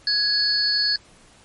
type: tone cluster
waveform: sine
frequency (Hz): 1671 / 4421 / 4985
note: G#6 / C#8 / D#8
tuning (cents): +10 / -5 / +2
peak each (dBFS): -27 / -19 / -27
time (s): 0.07-0.96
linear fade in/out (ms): 2
effects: pink hiss -52 dBFS RMS until 1.44 s + MP3 48 kbps